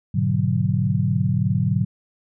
sine chord, G# half-diminished seventh, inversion none, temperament equal, 103.83 / 123.47 / 146.83 / 185 Hz, G#2 / B2 / D3 / F#3, 0 / 0 / 0 / 0 cents, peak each -23 dBFS, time 0.14-1.85 s, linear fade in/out 10 ms, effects none

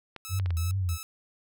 clicks, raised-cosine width 0.3 ms, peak -24 dBFS, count 4, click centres 0.163 / 0.398 / 0.46 / 0.506 s
5% pulse tone bursts, 1301 Hz, E6, 23 cents flat, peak -26 dBFS, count 3, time 0.25-1.03 s, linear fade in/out 0 ms, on 140 ms, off 180 ms
sine tone with vibrato, 89.2 Hz, F2, 37 cents sharp, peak -25 dBFS, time 0.29-0.98 s, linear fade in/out 50 ms, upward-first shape triangle, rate 2.6 Hz, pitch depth 170 cents each way
effects none

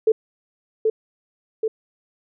sine tone with echo, 440 Hz, A4, in tune, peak -12 dBFS, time 0.07-0.12 s, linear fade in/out 5 ms, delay 780 ms, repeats 2, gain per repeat -3 dB, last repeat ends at 1.68 s, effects none

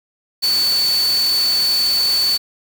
sine tone in noise, 4479 Hz, C#8, 17 cents sharp, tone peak -14 dBFS, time 0.42-2.38 s, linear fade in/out 20 ms, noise white, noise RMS -26 dBFS, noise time 0.42-2.38 s, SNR +9 dB, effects none

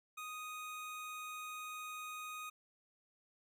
25% pulse tone, 1244.5 Hz, D#6, in tune, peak -40 dBFS, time 0.17-2.5 s, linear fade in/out 10 ms, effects none

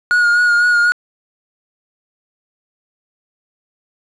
triangle tone with vibrato, 1437 Hz, F6, 49 cents sharp, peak -8 dBFS, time 0.11-0.92 s, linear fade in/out 0 ms, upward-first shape sine, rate 4 Hz, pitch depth 27 cents each way, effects resampled to 24000 Hz + 7-bit

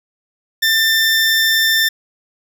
20% pulse tone, 1788 Hz, A6, 27 cents sharp, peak -7 dBFS, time 0.62-1.89 s, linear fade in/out 10 ms, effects none

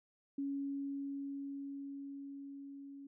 sine tone with level ramp, 278.4 Hz, C#4, 8 cents sharp, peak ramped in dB -35 to -48 dBFS, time 0.38-3.07 s, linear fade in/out 5 ms, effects none

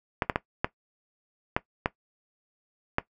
clicks, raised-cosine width 0.5 ms, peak -8 dBFS, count 7, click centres 0.222 / 0.298 / 0.359 / 0.645 / 1.565 / 1.859 / 2.984 s, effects noise-tail reverb RT60 0.1 s tail -17 dB re dry

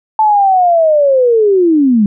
sine linear sweep, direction down, 880 to 196.7 Hz, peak -6 dBFS, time 0.19-2.06 s, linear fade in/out 2 ms, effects none

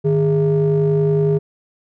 triangle ring-modulated tone, 128.3 Hz, C3, 34 cents flat, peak -8 dBFS, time 0.04-1.39 s, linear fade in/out 20 ms, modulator 282 Hz, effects none

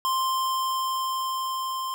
square tone with level ramp, 1048 Hz, C6, 2 cents sharp, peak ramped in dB -23 to -29 dBFS, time 0.05-1.94 s, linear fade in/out 0 ms, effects none

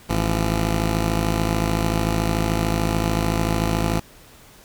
10% pulse tone pair together, 53.56 / 169.7 Hz, A1 / F3, -46 / -49 cents, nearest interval octave + minor sixth, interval 1997 cents, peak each -12 / -17 dBFS, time 0.09-4 s, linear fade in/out 10 ms, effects pink hiss -48 dBFS RMS until 4.64 s

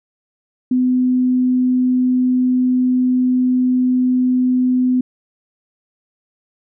sine tone, 252.7 Hz, B3, 40 cents sharp, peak -12 dBFS, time 0.71-5.01 s, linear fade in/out 5 ms, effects none

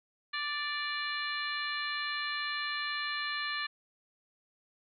harmonic tone with a mistuned harmonic, 587.3 Hz, D5, in tune, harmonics 2 / 3 / 4 / 5 / 6 / 7, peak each -39 / -36 / -41 / -43 / -44 / -40 dBFS, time 0.33-3.67 s, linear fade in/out 10 ms, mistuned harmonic 5, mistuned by -19 cents, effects none

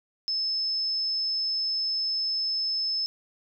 sine tone, 5230 Hz, E8, 15 cents flat, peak -25 dBFS, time 0.28-3.06 s, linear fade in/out 0 ms, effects none

